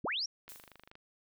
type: linear sweep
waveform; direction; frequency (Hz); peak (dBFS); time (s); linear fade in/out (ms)
sine; up; 69.1 to 5780; -32; 0.04-0.26; 5
type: click train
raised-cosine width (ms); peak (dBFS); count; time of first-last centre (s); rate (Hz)
0.3; -36; 13; 0.48-0.954; 25.3
type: noise with exponential decay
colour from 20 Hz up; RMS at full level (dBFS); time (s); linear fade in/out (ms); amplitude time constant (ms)
blue; -47; 0.49-0.9; 0; 89
effects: none